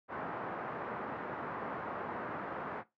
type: low-pass noise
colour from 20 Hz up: white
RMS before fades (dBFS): -40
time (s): 0.08-2.84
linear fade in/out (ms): 50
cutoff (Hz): 1400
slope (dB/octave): 24
effects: noise-tail reverb RT60 0.2 s tail -17 dB re dry + high-pass 150 Hz 12 dB/octave